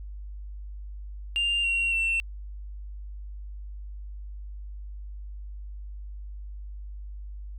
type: tone with pitch steps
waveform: sine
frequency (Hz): 2794 / 2746 / 2699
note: F7 / F7 / E7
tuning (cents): 0 / -30 / +40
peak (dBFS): -21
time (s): 1.36-2.2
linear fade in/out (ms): 0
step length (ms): 280
effects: tanh soft clip ceiling -21 dBFS + added 50 Hz sine -36 dBFS peak until 7.58 s